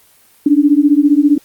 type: beating tone pair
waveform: sine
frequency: 283.8 / 298.8 Hz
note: C#4 / D4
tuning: +41 / +30 cents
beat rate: 15 Hz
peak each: -10 dBFS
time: 0.46-1.38 s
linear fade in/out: 5 ms
effects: white hiss -49 dBFS RMS until 1.44 s + Opus 32 kbps